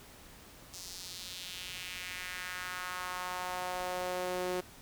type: tone with high-pass filter sweep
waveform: sawtooth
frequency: 181.5 Hz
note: F#3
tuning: 33 cents flat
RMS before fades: -39 dBFS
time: 0.73-4.61 s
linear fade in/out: 10 ms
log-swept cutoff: 5600 to 380 Hz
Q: 2
effects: pink hiss -54 dBFS RMS until 4.81 s